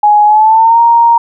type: tone with pitch glide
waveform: sine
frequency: 836 to 933 Hz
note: G#5 to A#5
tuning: +11 to +1 cents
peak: -3 dBFS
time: 0.03-1.18 s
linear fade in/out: 5 ms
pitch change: +190 cents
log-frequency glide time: 0.25-0.8 s
effects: none